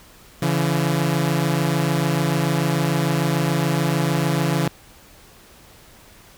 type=tone pair together; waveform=sawtooth; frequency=141.6 / 168.39 Hz; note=C#3 / E3; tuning=+37 / +37 cents; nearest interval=minor third; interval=300 cents; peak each=-17 / -17 dBFS; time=0.42-4.68 s; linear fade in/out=5 ms; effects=pink hiss -48 dBFS RMS until 6.37 s